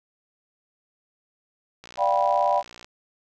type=click train; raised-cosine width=0.2 ms; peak=-25 dBFS; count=61; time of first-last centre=1.84-2.845 s; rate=59.7 Hz
type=chord; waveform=sine; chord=G dominant seventh; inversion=second; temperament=just; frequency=588 / 705.6 / 784 / 980 Hz; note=D5 / F5 / G5 / B5; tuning=+2 / +18 / 0 / -14 cents; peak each=-24 dBFS; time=1.97-2.63 s; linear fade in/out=50 ms
effects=none

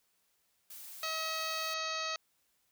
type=noise; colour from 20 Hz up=blue; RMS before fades=-48 dBFS; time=0.7-1.74 s; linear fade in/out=5 ms
type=harmonic tone; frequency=639 Hz; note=D#5; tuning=46 cents sharp; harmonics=1 / 2 / 3 / 4 / 5 / 6 / 7 / 8 / 9 / 10; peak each=-43 / -39 / -44 / -42 / -48 / -43 / -41 / -51 / -52 / -47 dBFS; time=1.03-2.16 s; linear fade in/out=2 ms
effects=white hiss -75 dBFS RMS until 2.71 s

